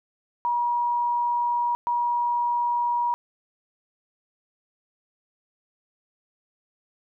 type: tone bursts at uneven times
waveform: sine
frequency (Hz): 958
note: A#5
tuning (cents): +47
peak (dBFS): -21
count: 2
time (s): 0.45-1.75 / 1.87-3.14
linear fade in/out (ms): 0
effects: none